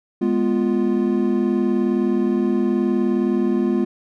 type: chord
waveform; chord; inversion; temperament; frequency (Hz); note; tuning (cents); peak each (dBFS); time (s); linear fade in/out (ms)
triangle; F diminished; first; equal; 207.7 / 246.9 / 349.2; Ab3 / Cb4 / F4; 0 / 0 / 0; -19; 0.21-3.85; 10
effects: none